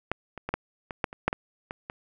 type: clicks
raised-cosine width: 0.5 ms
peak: -11 / -23 / -17 / -10 / -19 / -9 / -25 / -7 / -14 / -19 / -20 dBFS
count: 11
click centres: 0.116 / 0.377 / 0.49 / 0.54 / 0.908 / 1.042 / 1.129 / 1.28 / 1.329 / 1.709 / 1.899 s
effects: none